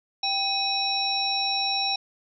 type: harmonic tone with a mistuned harmonic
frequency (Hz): 785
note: G5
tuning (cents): +2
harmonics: 1 / 3 / 5 / 7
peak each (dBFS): -29 / -32 / -27 / -28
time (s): 0.23-1.96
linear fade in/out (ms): 5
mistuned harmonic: 3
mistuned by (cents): +120
effects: none